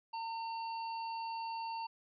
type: harmonic tone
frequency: 910 Hz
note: A#5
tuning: 42 cents flat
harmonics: 1 / 3 / 5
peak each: -38 / -51 / -51 dBFS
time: 0.13-1.87 s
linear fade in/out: 10 ms
effects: none